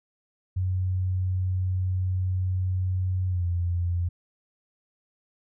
sine tone with pitch glide, 92.5 to 87.31 Hz, F#2 to F2, 0 to 0 cents, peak -23 dBFS, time 0.56-4.09 s, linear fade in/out 10 ms, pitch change -100 cents, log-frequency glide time 3.28-3.45 s, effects none

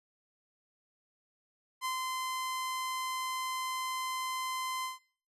sawtooth tone with ADSR envelope, 1033 Hz, C6, 22 cents flat, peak -28 dBFS, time 1.81-4.99 s, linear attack 42 ms, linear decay 120 ms, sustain -2 dB, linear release 150 ms, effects noise-tail reverb RT60 0.5 s tail -21 dB re dry + resampled to 32000 Hz

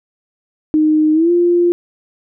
sine tone with pitch glide, 308.6 to 348.4 Hz, D#4 to F4, -14 to -4 cents, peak -9 dBFS, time 0.74-1.72 s, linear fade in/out 0 ms, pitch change +210 cents, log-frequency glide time 1.13-1.31 s, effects none

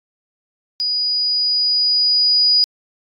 sine tone with level ramp, 4920 Hz, D#8, 20 cents flat, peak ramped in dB -17 to -10 dBFS, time 0.8-2.64 s, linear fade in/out 0 ms, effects AAC 64 kbps

